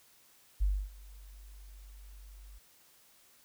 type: tone with ADSR envelope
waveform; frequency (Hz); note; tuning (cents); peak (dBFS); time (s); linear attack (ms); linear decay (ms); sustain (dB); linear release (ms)
sine; 49; G1; 0; -24; 0.6-2.59; 22; 270; -24; 15
effects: white hiss -63 dBFS RMS until 3.44 s